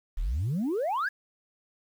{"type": "exponential sweep", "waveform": "sine", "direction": "up", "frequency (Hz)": [32.53, 1726], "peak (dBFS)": -24, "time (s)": [0.17, 1.09], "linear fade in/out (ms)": 10, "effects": ["tanh soft clip ceiling -24 dBFS", "9-bit"]}